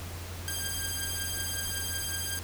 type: beating tone pair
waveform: 5% pulse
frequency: 1596 / 1601.4 Hz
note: G6 / G6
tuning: +31 / +37 cents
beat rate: 5.4 Hz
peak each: -24 / -24 dBFS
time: 0.48-2.39 s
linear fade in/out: 0 ms
effects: added 87 Hz sine -39 dBFS peak until 2.43 s + pink hiss -43 dBFS RMS until 2.43 s